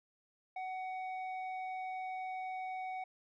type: tone with low-pass filter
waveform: square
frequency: 748 Hz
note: F#5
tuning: 19 cents sharp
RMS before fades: -41 dBFS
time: 0.56-3.04 s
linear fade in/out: 5 ms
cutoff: 1700 Hz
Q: 4.5
effects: none